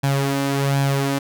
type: tone with flanger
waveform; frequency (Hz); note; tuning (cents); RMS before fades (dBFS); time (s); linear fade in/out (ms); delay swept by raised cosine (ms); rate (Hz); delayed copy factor
sawtooth; 138.59; C#3; 0; -20; 0.03-1.19; 10; 1.2 to 3.4; 1.3; +0.55
effects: none